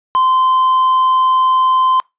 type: tone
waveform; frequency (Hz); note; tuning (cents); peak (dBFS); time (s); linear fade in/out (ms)
triangle; 1035; C6; -19; -8; 0.15-2; 0
effects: noise-tail reverb RT60 0.2 s tail -24 dB re dry + resampled to 8000 Hz